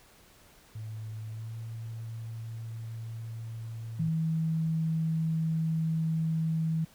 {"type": "tone with pitch glide", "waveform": "sine", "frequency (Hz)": [109.4, 113.32], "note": ["A2", "A#2"], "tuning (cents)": [-9, -49], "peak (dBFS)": -36, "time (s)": [0.75, 4.09], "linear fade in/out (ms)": 5, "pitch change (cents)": 60, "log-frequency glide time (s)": [1.27, 1.55]}
{"type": "tone", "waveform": "sine", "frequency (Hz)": 161, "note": "E3", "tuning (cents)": -41, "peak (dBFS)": -26, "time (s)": [3.99, 6.85], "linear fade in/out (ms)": 10}
{"effects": ["pink hiss -58 dBFS RMS until 6.94 s"]}